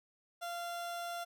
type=tone; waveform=30% pulse; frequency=691 Hz; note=F5; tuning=19 cents flat; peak=-36 dBFS; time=0.41-1.25 s; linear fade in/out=20 ms; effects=none